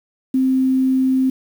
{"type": "tone with quantisation", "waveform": "sine", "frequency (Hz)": 261.6, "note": "C4", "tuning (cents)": 0, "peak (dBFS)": -13, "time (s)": [0.34, 1.3], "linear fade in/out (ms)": 5, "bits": 7, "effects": []}